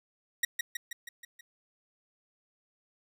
sawtooth tone with echo, 1900 Hz, A#6, 33 cents sharp, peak -21 dBFS, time 0.43-0.45 s, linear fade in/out 5 ms, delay 160 ms, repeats 6, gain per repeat -4 dB, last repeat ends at 1.41 s, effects none

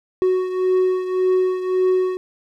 triangle beating tone pair, 370 / 371.8 Hz, F#4 / F#4, 0 / +8 cents, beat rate 1.8 Hz, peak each -15 / -21 dBFS, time 0.22-2.17 s, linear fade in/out 0 ms, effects none

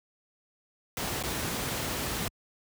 pink noise with dropouts, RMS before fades -32 dBFS, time 0.97-2.28 s, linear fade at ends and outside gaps 1 ms, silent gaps 1.227-1.236 s, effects high-pass 60 Hz 12 dB/octave

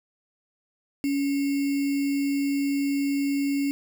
sine tone with sample-and-hold, 280.3 Hz, C#4, 19 cents sharp, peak -22 dBFS, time 1.04-3.71 s, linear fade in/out 0 ms, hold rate 2450 Hz, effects none

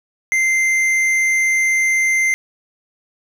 sine tone with tanh clipping, 2084 Hz, C7, 7 cents flat, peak -15 dBFS, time 0.32-2.34 s, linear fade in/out 0 ms, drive 10 dB, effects none

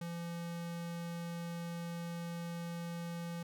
square tone, 170.2 Hz, F3, 44 cents flat, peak -40 dBFS, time 0.01-3.43 s, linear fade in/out 5 ms, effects none

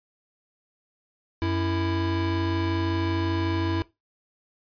square tone pair together, 92.5 / 330.7 Hz, F#2 / E4, 0 / +6 cents, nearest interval octave + minor seventh, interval 2206 cents, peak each -27 dBFS, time 1.42-3.82 s, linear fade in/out 0 ms, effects noise-tail reverb RT60 0.2 s tail -18 dB re dry + resampled to 11025 Hz

